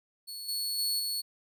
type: tone with level steps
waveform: sawtooth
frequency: 4400 Hz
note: C#8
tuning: 14 cents flat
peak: -36 / -28 / -25 / -28 dBFS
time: 0.27-1.22 s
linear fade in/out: 20 ms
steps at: 0.48 / 0.78 / 0.99 s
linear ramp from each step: 10 ms
effects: none